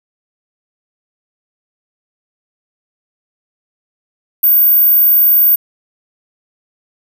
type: tone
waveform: sine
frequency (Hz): 14440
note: A9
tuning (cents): +44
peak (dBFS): -6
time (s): 4.43-5.56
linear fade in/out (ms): 10
effects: none